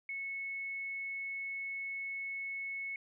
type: tone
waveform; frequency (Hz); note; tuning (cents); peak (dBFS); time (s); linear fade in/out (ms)
sine; 2200; C#7; -14; -37; 0.09-2.96; 2
effects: none